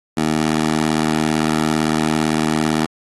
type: tone with high-pass filter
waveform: 15% pulse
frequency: 77.78 Hz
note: D#2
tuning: in tune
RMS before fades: -18 dBFS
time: 0.17-2.86 s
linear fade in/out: 5 ms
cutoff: 240 Hz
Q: 1.2
effects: AAC 32 kbps